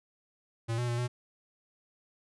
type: tone with pitch steps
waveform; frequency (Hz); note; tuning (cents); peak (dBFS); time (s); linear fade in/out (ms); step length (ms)
square; 114.9 / 121.8 / 119.2 / 122.6; A#2 / B2 / A#2 / B2; -25 / -24 / +39 / -12; -30; 0.68-1.08; 20; 100
effects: resampled to 24000 Hz